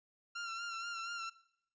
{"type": "tone with vibrato", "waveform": "sawtooth", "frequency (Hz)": 1373, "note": "F6", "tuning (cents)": -30, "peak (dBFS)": -36, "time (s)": [0.35, 1.3], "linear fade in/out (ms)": 10, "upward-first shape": "sine", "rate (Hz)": 4.2, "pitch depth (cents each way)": 40, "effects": ["noise-tail reverb RT60 0.7 s tail -19 dB re dry", "resampled to 16000 Hz"]}